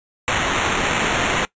violet noise with sample-and-hold, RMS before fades -20 dBFS, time 0.28-1.45 s, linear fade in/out 0 ms, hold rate 4900 Hz, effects noise-tail reverb RT60 0.1 s tail -20 dB re dry + resampled to 16000 Hz

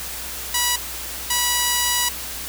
5% pulse tone pair in turn, 975 / 975 Hz, B5 / B5, -23 / -23 cents, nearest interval unison, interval 0 cents, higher neither, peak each -6 dBFS, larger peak neither, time 0.54-0.76 / 1.3-2.09 s, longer second, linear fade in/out 5 ms, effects added 60 Hz sine -40 dBFS peak until 2.48 s + white hiss -31 dBFS RMS until 2.48 s

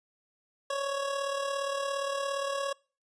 25% pulse tone with amplitude modulation, 555 Hz, C#5, 2 cents sharp, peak -24 dBFS, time 0.7-2.73 s, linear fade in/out 5 ms, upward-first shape sine, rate 37.3 Hz, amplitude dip 50%, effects noise-tail reverb RT60 0.4 s tail -26 dB re dry + resampled to 22050 Hz

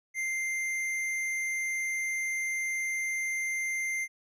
sine tone with hard clipping, 2093 Hz, C7, in tune, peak -31 dBFS, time 0.14-4.08 s, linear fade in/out 50 ms, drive 10 dB, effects none

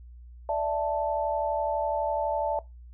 sine chord, D suspended second, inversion none, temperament equal, 587.3 / 659.3 / 880 Hz, D5 / E5 / A5, 0 / 0 / 0 cents, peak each -29 dBFS, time 0.49-2.59 s, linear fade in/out 2 ms, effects noise-tail reverb RT60 0.2 s tail -20 dB re dry + added 60 Hz sine -44 dBFS peak until 2.93 s

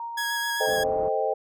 sine tone with tremolo, 932.3 Hz, A#5, in tune, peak -30 dBFS, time 0-0.66 s, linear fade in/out 2 ms, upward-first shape sine, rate 6.5 Hz, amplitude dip 25%
sawtooth tone with vibrato, 1661.2 Hz, G#6, in tune, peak -23 dBFS, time 0.17-0.84 s, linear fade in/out 10 ms, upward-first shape square, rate 7.6 Hz, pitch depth 11 cents each way
sine chord, A half-diminished seventh, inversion none, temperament equal with one note detuned, 440 / 523.3 / 622.3 / 786.3 Hz, A4 / C5 / Eb5 / G5, 0 / 0 / 0 / +5 cents, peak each -28 dBFS, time 0.6-1.34 s, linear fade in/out 10 ms
white low-pass noise, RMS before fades -37 dBFS, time 0.67-1.09 s, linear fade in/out 10 ms, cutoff 830 Hz, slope 24 dB/octave
effects none

